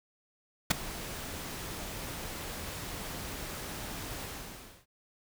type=noise with ADSR envelope; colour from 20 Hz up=pink; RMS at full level=-20 dBFS; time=0.7-4.86 s; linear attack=13 ms; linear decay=7 ms; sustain=-20 dB; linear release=640 ms; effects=none